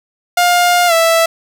sawtooth tone with pitch glide, 707 to 659.7 Hz, F5 to E5, +21 to +1 cents, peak -5 dBFS, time 0.37-1.26 s, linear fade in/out 5 ms, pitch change -120 cents, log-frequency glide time 0.87-0.93 s, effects none

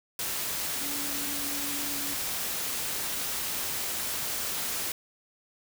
sine tone in noise, 284.6 Hz, C#4, 46 cents sharp, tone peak -40 dBFS, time 0.81-2.14 s, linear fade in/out 2 ms, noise white, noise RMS -32 dBFS, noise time 0.19-4.92 s, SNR -11 dB, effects none

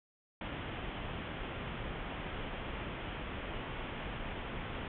pink low-pass noise, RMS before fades -41 dBFS, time 0.41-4.88 s, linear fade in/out 2 ms, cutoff 3400 Hz, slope 96 dB/octave, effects none

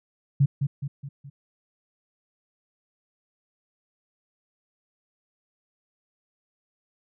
sine tone with echo, 139.6 Hz, C#3, 13 cents sharp, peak -15 dBFS, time 0.4-0.46 s, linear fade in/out 10 ms, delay 210 ms, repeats 4, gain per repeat -6 dB, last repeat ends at 1.3 s, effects none

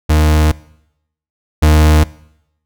40% pulse tone pair in turn, 76.9 / 76.9 Hz, D#2 / D#2, -20 / -20 cents, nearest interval unison, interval 0 cents, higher neither, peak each -7 / -5 dBFS, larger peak second, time 0.09-0.52 / 1.62-2.04 s, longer first, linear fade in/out 10 ms, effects noise-tail reverb RT60 0.8 s tail -22 dB re dry

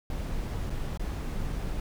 brown noise with dropouts, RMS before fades -32 dBFS, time 0.1-1.8 s, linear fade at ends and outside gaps 2 ms, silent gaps 0.698-0.702 / 0.975-0.995 s, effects none

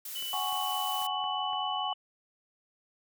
blue noise, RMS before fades -40 dBFS, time 0.05-1.07 s, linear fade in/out 5 ms
sine tone, 2983 Hz, F#7, 13 cents sharp, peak -35 dBFS, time 0.15-1.94 s, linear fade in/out 10 ms
clicks, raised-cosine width 0.5 ms, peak -35 dBFS, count 6, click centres 0.226 / 0.338 / 0.526 / 1.02 / 1.241 / 1.532 s
sine chord, F# suspended second, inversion none, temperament equal with one note detuned, 746 / 830.6 / 1108.7 Hz, F#5 / G#5 / C#6, +14 / 0 / 0 cents, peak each -35 dBFS, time 0.33-1.93 s, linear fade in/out 2 ms
effects none

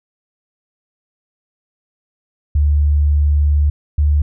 sine tone pair in turn, 73.4 / 73.75 Hz, D2 / D2, 0 / +8 cents, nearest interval unison, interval 8 cents, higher second, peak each -10 dBFS, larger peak neither, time 2.55-3.7 / 3.98-4.22 s, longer first, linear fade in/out 5 ms, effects none

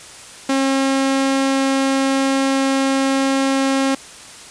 sawtooth tone, 270.1 Hz, C#4, 45 cents flat, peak -11 dBFS, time 0.49-3.95 s, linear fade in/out 5 ms, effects white hiss -38 dBFS RMS until 4.5 s + resampled to 22050 Hz

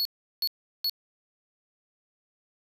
square tone bursts, 4389 Hz, C#8, 18 cents flat, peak -25 dBFS, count 3, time 0-0.896 s, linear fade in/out 0 ms, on 52 ms, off 370 ms, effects none

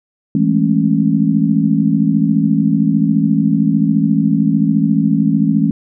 sine chord, A major seventh, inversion second, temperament just, 165 / 206.2 / 220 / 275 Hz, E3 / G#3 / A3 / C#4, +2 / -12 / 0 / -14 cents, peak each -16 dBFS, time 0.35-5.71 s, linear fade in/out 2 ms, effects none

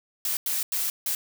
blue noise bursts at uneven times, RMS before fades -27 dBFS, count 4, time 0.25-0.37 / 0.46-0.63 / 0.72-0.9 / 1.06-1.15 s, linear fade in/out 2 ms, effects none

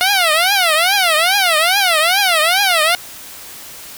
10% pulse tone with vibrato, 707 Hz, F5, 21 cents sharp, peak -3 dBFS, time 0.01-2.95 s, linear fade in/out 0 ms, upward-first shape triangle, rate 2.4 Hz, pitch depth 280 cents each way, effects white hiss -34 dBFS RMS until 3.97 s

